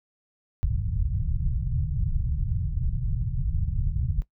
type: low-pass noise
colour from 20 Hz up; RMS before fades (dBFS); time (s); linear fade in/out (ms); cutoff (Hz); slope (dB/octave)
pink; -26; 0.63-4.22; 0; 150; 48
effects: noise-tail reverb RT60 0.1 s tail -17 dB re dry